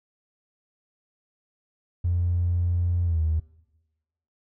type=tone with pitch glide; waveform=triangle; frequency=87.31 to 79.14 Hz; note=F2 to D#2; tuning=0 to +30 cents; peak=-17 dBFS; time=2.04-3.4 s; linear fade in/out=10 ms; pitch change=-170 cents; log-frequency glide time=3.04-3.21 s; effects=noise-tail reverb RT60 1.0 s tail -24 dB re dry + tanh soft clip ceiling -18 dBFS